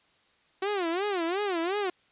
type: tone with vibrato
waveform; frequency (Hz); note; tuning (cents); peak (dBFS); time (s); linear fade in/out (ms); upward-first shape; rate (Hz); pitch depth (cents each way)
sawtooth; 370; F#4; 0; -23; 0.62-1.9; 5; sine; 2.8; 210
effects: white hiss -65 dBFS RMS until 2.11 s + resampled to 8000 Hz